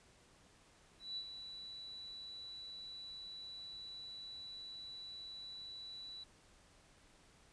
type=tone with ADSR envelope; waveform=sine; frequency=3951 Hz; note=B7; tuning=in tune; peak=-39 dBFS; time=0.99-6.24 s; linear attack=180 ms; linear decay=64 ms; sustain=-8 dB; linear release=8 ms; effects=pink hiss -66 dBFS RMS until 7.52 s + resampled to 22050 Hz